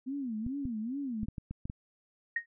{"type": "tone with vibrato", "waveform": "sine", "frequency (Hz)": 246.9, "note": "B3", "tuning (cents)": 0, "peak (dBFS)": -33, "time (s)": [0.06, 1.26], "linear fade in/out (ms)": 20, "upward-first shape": "sine", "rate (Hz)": 2.4, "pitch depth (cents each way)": 250}
{"type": "clicks", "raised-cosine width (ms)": 5, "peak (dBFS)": -26, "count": 8, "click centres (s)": [0.465, 0.654, 1.232, 1.285, 1.382, 1.51, 1.655, 1.699]}
{"type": "tone with exponential decay", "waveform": "sine", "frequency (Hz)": 1864.7, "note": "A#6", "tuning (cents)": 0, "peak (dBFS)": -25, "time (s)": [2.36, 2.46], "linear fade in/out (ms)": 5, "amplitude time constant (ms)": 20}
{"effects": []}